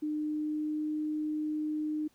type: tone with pitch glide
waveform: sine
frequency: 303.1 to 305.4 Hz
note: D#4 to D#4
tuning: -45 to -32 cents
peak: -30 dBFS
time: 0.02-2.08 s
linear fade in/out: 10 ms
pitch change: +13 cents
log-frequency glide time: 0.13-0.92 s
effects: pink hiss -68 dBFS RMS until 2.14 s